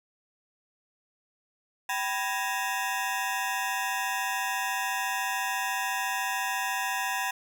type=ring-modulated tone; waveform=20% pulse; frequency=880 Hz; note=A5; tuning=in tune; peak=-20 dBFS; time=1.89-7.31 s; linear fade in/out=5 ms; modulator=107 Hz; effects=none